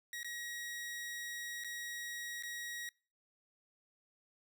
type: tone with dropouts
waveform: sawtooth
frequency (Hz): 1900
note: A#6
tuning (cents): +33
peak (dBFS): -38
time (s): 0.13-2.89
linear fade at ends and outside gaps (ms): 1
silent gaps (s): 0.231-0.245 / 1.638-1.645 / 2.425-2.434
effects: noise-tail reverb RT60 0.4 s tail -26 dB re dry